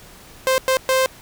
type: tone bursts at uneven times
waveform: sawtooth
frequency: 523 Hz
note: C5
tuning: 1 cent flat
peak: -11 dBFS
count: 3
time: 0.47-0.58 / 0.68-0.77 / 0.89-1.06 s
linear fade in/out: 0 ms
effects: pink hiss -44 dBFS RMS until 1.21 s